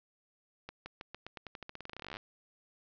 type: accelerating click train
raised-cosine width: 0.3 ms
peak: -27 dBFS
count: 28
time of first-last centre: 0.69-2.169 s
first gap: 170 ms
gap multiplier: 0.89
effects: resampled to 16000 Hz + 11-bit